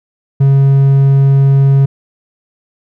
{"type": "tone", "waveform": "triangle", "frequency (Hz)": 137.3, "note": "C#3", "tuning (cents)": -16, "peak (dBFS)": -3, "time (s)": [0.4, 1.86], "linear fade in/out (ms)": 10, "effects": []}